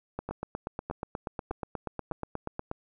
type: two click trains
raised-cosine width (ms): 1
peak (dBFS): -21 / -19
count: 4 / 22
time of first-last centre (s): 0.29-2.119 / 0.19-2.714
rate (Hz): 1.64 / 8.32
effects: none